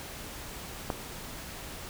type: click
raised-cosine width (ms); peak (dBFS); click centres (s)
1; -15; 0.902
effects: pink hiss -42 dBFS RMS until 1.89 s

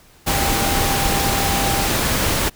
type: tone in noise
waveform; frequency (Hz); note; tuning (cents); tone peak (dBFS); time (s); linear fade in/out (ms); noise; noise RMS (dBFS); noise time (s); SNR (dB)
sine; 793; G5; +20; -24; 0.26-1.88; 20; pink; -19; 0.26-2.5; -8
effects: pink hiss -50 dBFS RMS until 2.55 s

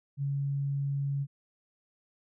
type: tone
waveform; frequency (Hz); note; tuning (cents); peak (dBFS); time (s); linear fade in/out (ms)
sine; 140; C#3; +18; -28; 0.17-1.27; 50
effects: none

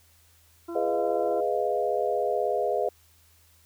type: harmonic tone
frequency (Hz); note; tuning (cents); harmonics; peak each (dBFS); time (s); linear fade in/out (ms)
340; F4; -46; 1 / 2 / 3 / 4; -33 / -43 / -45 / -46; 0.68-1.41; 10
type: chord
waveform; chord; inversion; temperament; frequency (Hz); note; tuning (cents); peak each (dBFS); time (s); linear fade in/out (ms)
sine; F half-diminished seventh; first; equal; 415.3 / 493.9 / 622.3 / 698.5; Ab4 / Cb5 / Eb5 / F5; 0 / 0 / 0 / 0; -29; 0.75-2.89; 5
effects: added 82 Hz sine -61 dBFS peak until 3.65 s + white hiss -61 dBFS RMS until 3.65 s

